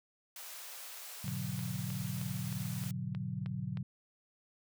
white high-pass noise, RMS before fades -47 dBFS, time 0.36-2.91 s, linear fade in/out 2 ms, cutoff 510 Hz, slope 24 dB/octave
sine chord, G# half-diminished seventh, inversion none, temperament equal, 103.83 / 123.47 / 146.83 / 185 Hz, G#2 / B2 / D3 / F#3, 0 / 0 / 0 / 0 cents, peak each -44 / -40 / -41 / -40 dBFS, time 1.24-3.83 s, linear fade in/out 5 ms
click train, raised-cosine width 0.3 ms, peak -32 dBFS, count 9, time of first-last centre 1.28-3.772 s, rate 3.21 Hz
effects none

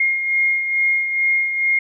sine beating tone pair, 2137 / 2139.3 Hz, C7 / C7, +36 / +38 cents, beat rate 2.3 Hz, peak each -16 / -25 dBFS, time 0-1.79 s, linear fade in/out 5 ms, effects none

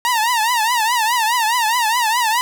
sawtooth tone with vibrato, 926 Hz, A#5, 12 cents flat, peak -11 dBFS, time 0.05-2.41 s, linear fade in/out 0 ms, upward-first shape triangle, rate 4.8 Hz, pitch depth 160 cents each way, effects none

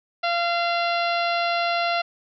harmonic tone, 688 Hz, F5, 26 cents flat, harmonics 1 / 2 / 3 / 4 / 5 / 6 / 7 / 8, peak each -23 / -27 / -31 / -30 / -35 / -33 / -39 / -47 dBFS, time 0.23-2.02 s, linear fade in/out 10 ms, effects none

